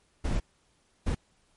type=noise bursts at uneven times; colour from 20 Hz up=brown; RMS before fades=-27 dBFS; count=2; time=0.24-0.4 / 1.06-1.15 s; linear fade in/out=10 ms; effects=pink hiss -68 dBFS RMS until 1.56 s + MP3 48 kbps